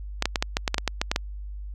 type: clicks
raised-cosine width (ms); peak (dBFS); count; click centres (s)
0.2; -5; 12; 0.224 / 0.256 / 0.358 / 0.425 / 0.569 / 0.678 / 0.744 / 0.782 / 0.877 / 1.015 / 1.115 / 1.161
effects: added 50 Hz sine -33 dBFS peak until 1.74 s